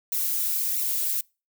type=noise with flanger; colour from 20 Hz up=violet; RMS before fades=-26 dBFS; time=0.12-1.21 s; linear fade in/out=2 ms; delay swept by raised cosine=0.6 to 4.6 ms; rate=1.5 Hz; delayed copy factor=-0.9; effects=noise-tail reverb RT60 0.3 s tail -26 dB re dry